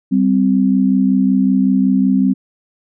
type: tone pair together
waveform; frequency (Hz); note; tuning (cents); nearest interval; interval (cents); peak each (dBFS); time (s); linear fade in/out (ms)
sine; 194.64 / 260; G3 / C4; -12 / -11; perfect fourth; 501; -13; 0.11-2.34; 20
effects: none